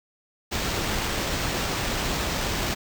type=noise with sample-and-hold; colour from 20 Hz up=pink; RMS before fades=-27 dBFS; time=0.51-2.75 s; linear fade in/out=20 ms; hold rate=11025 Hz; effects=none